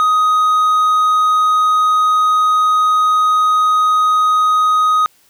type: tone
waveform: triangle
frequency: 1252 Hz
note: D#6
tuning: 10 cents sharp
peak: -8 dBFS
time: 0-5.06 s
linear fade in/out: 0 ms
effects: white hiss -53 dBFS RMS until 5.29 s